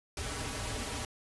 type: noise with comb filter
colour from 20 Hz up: pink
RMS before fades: -37 dBFS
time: 0.17-1.05 s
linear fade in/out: 2 ms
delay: 5.7 ms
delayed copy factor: -0.75
effects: resampled to 24000 Hz